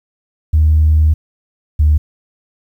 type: tone pair in turn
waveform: sine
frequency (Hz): 77.5 / 75.47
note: D#2 / D2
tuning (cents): -6 / +48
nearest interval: unison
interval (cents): 46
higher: first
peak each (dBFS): -6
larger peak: neither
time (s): 0.53-1.14 / 1.79-1.98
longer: first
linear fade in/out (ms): 10
effects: tanh soft clip ceiling -3 dBFS + 8-bit